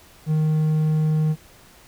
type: tone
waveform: triangle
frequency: 155.3 Hz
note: D#3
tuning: 3 cents flat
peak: -15 dBFS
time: 0.26-1.36 s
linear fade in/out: 50 ms
effects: pink hiss -50 dBFS RMS until 1.87 s